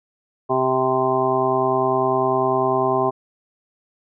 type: harmonic tone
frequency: 130 Hz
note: C3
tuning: 11 cents flat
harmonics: 1 / 2 / 3 / 5 / 6 / 7 / 8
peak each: -30 / -28 / -21 / -23 / -24 / -29 / -23 dBFS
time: 0.49-3.11 s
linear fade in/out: 20 ms
effects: none